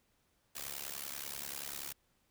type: noise with amplitude modulation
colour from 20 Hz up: white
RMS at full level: -39 dBFS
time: 0.55-1.93 s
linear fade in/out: 10 ms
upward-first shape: sine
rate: 70.3 Hz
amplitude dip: 95%
effects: pink hiss -75 dBFS RMS until 2.3 s